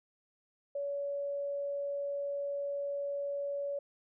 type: tone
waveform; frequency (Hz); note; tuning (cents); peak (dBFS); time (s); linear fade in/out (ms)
sine; 566; C#5; +36; -33; 0.75-3.79; 5
effects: none